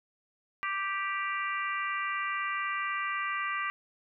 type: harmonic tone with a mistuned harmonic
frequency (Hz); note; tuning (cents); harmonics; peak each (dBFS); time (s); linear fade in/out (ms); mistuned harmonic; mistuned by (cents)
392; G4; 0; 3 / 4 / 5 / 6 / 7; -33 / -39 / -35 / -39 / -42; 0.63-3.7; 0; 7; +18
effects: none